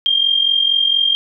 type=tone with amplitude modulation; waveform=sine; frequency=3200 Hz; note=G7; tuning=35 cents sharp; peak=-9 dBFS; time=0.06-1.15 s; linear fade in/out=0 ms; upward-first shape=sine; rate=44.3 Hz; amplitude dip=70%; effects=none